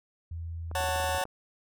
sine tone with pitch glide, 83.2 to 80 Hz, E2 to D#2, +17 to +49 cents, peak -34 dBFS, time 0.31-1.18 s, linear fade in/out 5 ms, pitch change -68 cents, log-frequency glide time 0.67-0.77 s
clicks, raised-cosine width 1 ms, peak -29 dBFS, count 12, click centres 0.714 / 0.807 / 0.839 / 0.887 / 0.96 / 1.001 / 1.042 / 1.092 / 1.147 / 1.182 / 1.214 / 1.254 s
sawtooth chord, F# minor, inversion second, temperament just, 555 / 740 / 888 Hz, C#5 / F#5 / A5, +2 / 0 / +16 cents, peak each -28 / -28 / -29 dBFS, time 0.75-1.24 s, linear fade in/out 2 ms
effects none

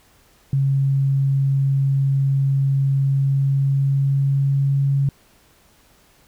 sine tone with pitch glide, 136.9 to 138.57 Hz, C#3 to C#3, -21 to 0 cents, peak -15 dBFS, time 0.53-5.09 s, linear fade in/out 2 ms, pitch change +21 cents, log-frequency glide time 2.98-4.94 s, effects pink hiss -55 dBFS RMS until 6.27 s

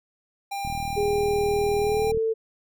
square tone, 797 Hz, G5, 28 cents sharp, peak -29 dBFS, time 0.51-2.12 s, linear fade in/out 10 ms
click train, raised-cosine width 5 ms, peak -23 dBFS, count 61, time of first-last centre 0.65-2.173 s, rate 39.4 Hz
sine tone with pitch glide, 411.8 to 446.5 Hz, G#4 to A4, -15 to +25 cents, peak -21 dBFS, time 0.96-2.34 s, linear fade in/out 20 ms, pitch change +140 cents, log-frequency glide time 1.79-2.13 s
effects none

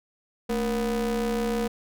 square ring-modulated tone, 126.4 Hz, B2, 41 cents sharp, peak -22 dBFS, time 0.49-1.68 s, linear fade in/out 10 ms, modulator 346 Hz, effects none

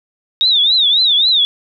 sine tone with vibrato, 3700 Hz, A#7, 14 cents flat, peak -9 dBFS, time 0.41-1.45 s, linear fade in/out 0 ms, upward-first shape triangle, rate 3.7 Hz, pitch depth 190 cents each way, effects none

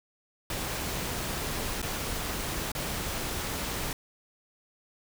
pink noise with dropouts, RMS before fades -33 dBFS, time 0.5-3.93 s, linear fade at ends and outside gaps 2 ms, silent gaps 1.818-1.826 / 2.718-2.75 s, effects none

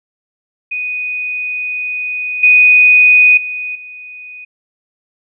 sine tone with level steps, 2486 Hz, D#7, 2 cents flat, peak -17 / -4 / -19 / -29 dBFS, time 0.71-4.45 s, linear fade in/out 10 ms, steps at 2.43 / 3.37 / 3.75 s, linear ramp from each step 5 ms, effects none

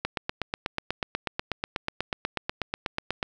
click train, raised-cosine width 0.3 ms, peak -11 dBFS, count 27, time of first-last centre 0.05-3.228 s, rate 8.18 Hz, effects none

